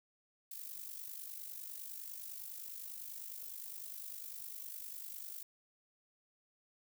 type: noise with amplitude modulation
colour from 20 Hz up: violet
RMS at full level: -44 dBFS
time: 0.51-5.43 s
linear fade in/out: 5 ms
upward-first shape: sine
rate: 49.9 Hz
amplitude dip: 65%
effects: none